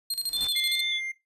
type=noise with exponential growth; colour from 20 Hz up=pink; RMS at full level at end=-39 dBFS; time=0.1-0.47 s; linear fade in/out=0 ms; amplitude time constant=80 ms
type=tone with tremolo; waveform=sawtooth; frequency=4200 Hz; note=C8; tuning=6 cents sharp; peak=-23 dBFS; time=0.1-0.81 s; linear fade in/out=5 ms; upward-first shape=square; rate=13 Hz; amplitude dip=80%
type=tone with vibrato; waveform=sine; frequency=3499 Hz; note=A7; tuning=10 cents flat; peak=-26 dBFS; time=0.32-1.01 s; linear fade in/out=50 ms; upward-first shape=square; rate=2.5 Hz; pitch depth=21 cents each way
type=tone; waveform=triangle; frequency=2100 Hz; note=C7; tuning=6 cents sharp; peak=-29 dBFS; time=0.55-1.12 s; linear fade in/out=10 ms
effects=noise-tail reverb RT60 0.2 s tail -17 dB re dry + resampled to 32000 Hz